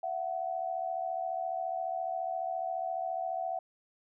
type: tone pair together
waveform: sine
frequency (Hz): 672.5 / 747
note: E5 / F#5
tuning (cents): +34 / +16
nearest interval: major second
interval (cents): 182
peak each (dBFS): -35 / -34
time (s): 0.03-3.59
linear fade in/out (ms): 5
effects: none